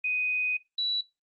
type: tone pair in turn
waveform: sine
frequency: 2497 / 3935 Hz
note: D#7 / B7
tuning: +6 / -7 cents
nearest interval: minor sixth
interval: 787 cents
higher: second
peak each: -26 dBFS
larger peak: neither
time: 0.04-0.57 / 0.78-1.01 s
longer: first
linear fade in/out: 5 ms
effects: noise-tail reverb RT60 0.2 s tail -18 dB re dry + Opus 32 kbps